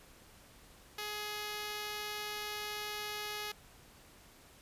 5% pulse tone, 419.4 Hz, G#4, 17 cents sharp, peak -27 dBFS, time 0.98-3.52 s, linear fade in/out 5 ms, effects pink hiss -59 dBFS RMS until 4.61 s + resampled to 32000 Hz

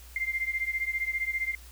sine beating tone pair, 2093 / 2108 Hz, C7 / C7, 0 / +12 cents, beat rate 15 Hz, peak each -30 / -32 dBFS, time 0.16-1.55 s, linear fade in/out 2 ms, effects added 60 Hz sine -47 dBFS peak until 1.71 s + white hiss -53 dBFS RMS until 1.71 s

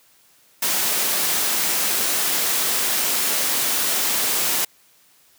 white high-pass noise, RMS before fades -21 dBFS, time 0.62-4.65 s, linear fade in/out 5 ms, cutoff 190 Hz, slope 12 dB/octave, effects white hiss -56 dBFS RMS until 5.38 s + high-pass 80 Hz 12 dB/octave

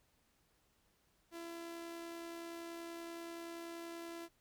sawtooth tone with amplitude modulation, 336.9 Hz, E4, 38 cents sharp, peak -40 dBFS, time 1.31-4.29 s, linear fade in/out 50 ms, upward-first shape sine, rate 70.5 Hz, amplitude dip 30%, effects pink hiss -75 dBFS RMS until 4.4 s

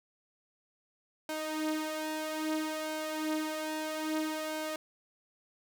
sawtooth tone with flanger, 311.1 Hz, D#4, in tune, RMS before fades -35 dBFS, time 1.29-4.76 s, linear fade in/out 2 ms, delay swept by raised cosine 1.3 to 5.3 ms, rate 0.61 Hz, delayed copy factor +0.6, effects none

